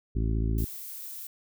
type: harmonic tone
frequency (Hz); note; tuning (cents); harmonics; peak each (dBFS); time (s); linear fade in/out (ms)
55; A1; 0; 1 / 2 / 3 / 4 / 5 / 6 / 7; -26 / -30 / -38 / -37 / -38 / -41 / -42; 0.15-0.65; 10
type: noise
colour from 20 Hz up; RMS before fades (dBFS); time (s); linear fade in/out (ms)
violet; -40; 0.58-1.27; 2
effects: none